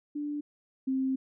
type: tone pair in turn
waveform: sine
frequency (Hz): 293.7 / 264.1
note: D4 / C4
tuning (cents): 0 / +16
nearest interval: major second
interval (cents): 184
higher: first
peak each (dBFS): -31 / -26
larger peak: second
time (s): 0.15-0.41 / 0.87-1.16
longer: second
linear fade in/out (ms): 10
effects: none